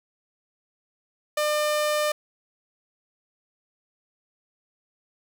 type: tone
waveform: sawtooth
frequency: 600 Hz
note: D5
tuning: 37 cents sharp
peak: -18 dBFS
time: 1.37-2.12 s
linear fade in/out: 5 ms
effects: none